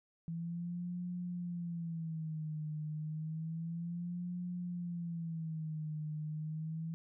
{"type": "tone with vibrato", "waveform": "sine", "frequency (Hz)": 164.81, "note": "E3", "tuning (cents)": 0, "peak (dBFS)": -37, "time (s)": [0.28, 6.94], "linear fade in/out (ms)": 0, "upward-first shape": "sine", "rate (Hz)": 0.3, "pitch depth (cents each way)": 130, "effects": []}